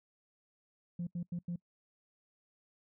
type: tone bursts at uneven times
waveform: sine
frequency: 173.8 Hz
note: F3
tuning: 8 cents flat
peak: -33 dBFS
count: 4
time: 0.99-1.07 / 1.15-1.23 / 1.32-1.39 / 1.48-1.56 s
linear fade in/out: 5 ms
effects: noise-tail reverb RT60 0.1 s tail -24 dB re dry + tanh soft clip ceiling -32 dBFS